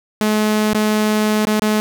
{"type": "tone with dropouts", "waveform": "sawtooth", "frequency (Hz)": 213.6, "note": "G#3", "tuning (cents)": 49, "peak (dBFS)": -10, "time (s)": [0.21, 1.8], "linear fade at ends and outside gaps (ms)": 0, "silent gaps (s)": [[0.732, 0.747], [1.452, 1.471], [1.596, 1.621]], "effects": []}